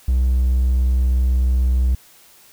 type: tone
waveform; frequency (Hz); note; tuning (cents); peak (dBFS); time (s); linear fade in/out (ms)
triangle; 63.1; B1; +38; -11; 0.08-1.95; 5
effects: tanh soft clip ceiling -7 dBFS + white hiss -49 dBFS RMS until 2.52 s